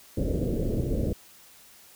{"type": "low-pass noise", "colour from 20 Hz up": "pink", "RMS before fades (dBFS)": -27, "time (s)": [0.17, 1.13], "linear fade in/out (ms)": 5, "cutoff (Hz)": 550, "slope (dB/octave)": 48, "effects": ["white hiss -53 dBFS RMS until 1.95 s"]}